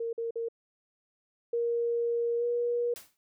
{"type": "tone bursts", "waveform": "sine", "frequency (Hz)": 461.6, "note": "A#4", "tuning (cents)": -17, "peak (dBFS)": -30, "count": 3, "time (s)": [0, 0.486], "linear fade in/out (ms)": 5, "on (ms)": 130, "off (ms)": 48}
{"type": "tone with pitch glide", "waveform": "sine", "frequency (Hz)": [470, 478.5], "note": ["A#4", "A#4"], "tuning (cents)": [14, 45], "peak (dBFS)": -26, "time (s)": [1.53, 2.94], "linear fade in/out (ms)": 5, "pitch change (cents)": 31, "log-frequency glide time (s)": [2.38, 2.44]}
{"type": "noise with exponential decay", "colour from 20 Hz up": "white", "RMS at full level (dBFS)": -41, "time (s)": [2.96, 3.17], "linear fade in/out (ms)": 0, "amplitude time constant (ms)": 44}
{"effects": []}